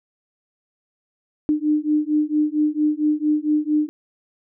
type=beating tone pair; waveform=sine; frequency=300 / 304.4 Hz; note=D4 / D#4; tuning=+37 / -38 cents; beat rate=4.4 Hz; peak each=-20 dBFS; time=1.49-3.89 s; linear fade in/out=0 ms; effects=none